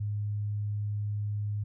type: tone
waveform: sine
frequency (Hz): 103.83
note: G#2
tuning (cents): 0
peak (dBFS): -29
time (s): 0-1.64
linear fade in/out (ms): 10
effects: none